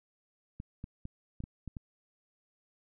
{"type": "clicks", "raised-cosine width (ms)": 5, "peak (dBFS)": -28, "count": 7, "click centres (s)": [0.601, 0.841, 1.054, 1.404, 1.439, 1.677, 1.768], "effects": []}